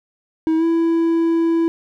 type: tone with pitch glide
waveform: triangle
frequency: 320 to 331.5 Hz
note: D#4 to E4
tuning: +49 to +10 cents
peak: -12 dBFS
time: 0.47-1.68 s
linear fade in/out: 0 ms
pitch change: +61 cents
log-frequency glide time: 0.57-0.64 s
effects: none